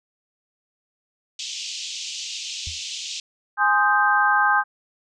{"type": "band-pass noise", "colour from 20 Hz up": "pink", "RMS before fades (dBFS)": -32, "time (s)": [1.39, 3.2], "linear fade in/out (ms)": 2, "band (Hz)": [2700, 7100], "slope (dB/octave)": 48}
{"type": "tone with exponential decay", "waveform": "sine", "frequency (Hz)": 80.6, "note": "E2", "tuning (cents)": -38, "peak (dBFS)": -27, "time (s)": [2.67, 2.82], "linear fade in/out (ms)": 0, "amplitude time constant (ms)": 31}
{"type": "chord", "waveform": "sine", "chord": "Ab major seventh", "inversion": "none", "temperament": "equal", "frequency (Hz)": [830.6, 1046.5, 1244.5, 1568], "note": ["Ab5", "C6", "Eb6", "G6"], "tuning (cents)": [0, 0, 0, 0], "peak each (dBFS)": [-21, -24, -22, -19], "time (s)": [3.57, 4.64], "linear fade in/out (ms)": 50}
{"effects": []}